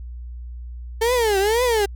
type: tone with vibrato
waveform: 35% pulse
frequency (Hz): 440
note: A4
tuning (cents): 0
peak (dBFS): -15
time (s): 1.01-1.86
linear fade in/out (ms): 10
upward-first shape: triangle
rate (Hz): 2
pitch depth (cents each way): 260
effects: added 60 Hz sine -31 dBFS peak until 1.95 s